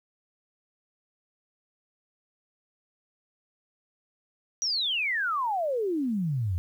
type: exponential sweep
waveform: sine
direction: down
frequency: 5920 to 82.41 Hz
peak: -25 dBFS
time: 4.62-6.58 s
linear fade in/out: 0 ms
effects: 10-bit